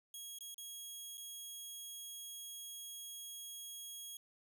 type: tone with dropouts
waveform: 15% pulse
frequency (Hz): 3300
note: G#7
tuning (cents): -12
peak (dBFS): -39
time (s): 0.14-4.17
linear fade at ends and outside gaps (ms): 2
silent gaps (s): 0.387-0.407 / 0.544-0.58 / 1.173-1.178
effects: none